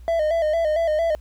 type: tone with vibrato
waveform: triangle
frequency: 639 Hz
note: D#5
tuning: 46 cents sharp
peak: -16 dBFS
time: 0.08-1.15 s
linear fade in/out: 0 ms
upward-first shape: square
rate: 4.4 Hz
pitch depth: 73 cents each way
effects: added 60 Hz sine -39 dBFS peak until 1.2 s + pink hiss -61 dBFS RMS until 1.2 s